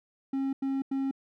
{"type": "tone bursts", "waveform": "triangle", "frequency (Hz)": 270.4, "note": "C#4", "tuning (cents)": -43, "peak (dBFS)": -25, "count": 3, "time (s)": [0.33, 1.112], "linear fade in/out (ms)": 5, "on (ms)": 200, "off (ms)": 91, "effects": []}